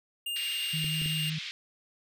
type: tone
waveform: square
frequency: 2814 Hz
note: F7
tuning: 12 cents sharp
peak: -32 dBFS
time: 0.26-1.3 s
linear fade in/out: 5 ms
type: band-pass noise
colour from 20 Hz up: pink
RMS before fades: -39 dBFS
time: 0.36-1.51 s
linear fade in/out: 0 ms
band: 2300 to 4300 Hz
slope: 24 dB/octave
type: tone with vibrato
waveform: sine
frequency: 155.56 Hz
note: D#3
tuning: in tune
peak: -31 dBFS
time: 0.73-1.39 s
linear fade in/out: 10 ms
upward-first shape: sine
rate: 5.4 Hz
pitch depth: 21 cents each way
type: clicks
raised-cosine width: 3 ms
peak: -29 dBFS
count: 3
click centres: 0.844 / 1.017 / 1.06 s
effects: none